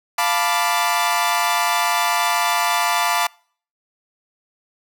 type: chord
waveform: sawtooth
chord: B half-diminished seventh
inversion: second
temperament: equal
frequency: 698.5 / 880 / 987.8 / 1174.7 Hz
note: F5 / A5 / B5 / D6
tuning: 0 / 0 / 0 / 0 cents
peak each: -19 dBFS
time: 0.18-3.27 s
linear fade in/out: 5 ms
effects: noise-tail reverb RT60 0.5 s tail -26 dB re dry